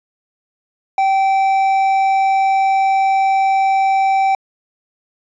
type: tone with hard clipping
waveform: triangle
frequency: 775 Hz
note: G5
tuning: 20 cents flat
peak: -13 dBFS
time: 0.98-4.35 s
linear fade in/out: 2 ms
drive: 9 dB
effects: resampled to 16000 Hz